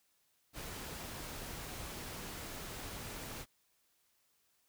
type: noise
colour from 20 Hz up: pink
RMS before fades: -45 dBFS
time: 0.53-3.46 s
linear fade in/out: 50 ms
effects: white hiss -75 dBFS RMS until 4.68 s